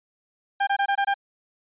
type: tone bursts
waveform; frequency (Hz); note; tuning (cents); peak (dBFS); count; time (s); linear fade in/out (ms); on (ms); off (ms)
30% pulse; 797; G5; +28; -17; 6; 0.6-1.142; 10; 72; 22
effects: resampled to 8000 Hz